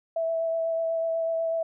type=tone with vibrato; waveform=sine; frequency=657 Hz; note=E5; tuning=6 cents flat; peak=-24 dBFS; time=0.16-1.63 s; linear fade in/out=5 ms; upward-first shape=sine; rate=8.1 Hz; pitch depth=12 cents each way; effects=none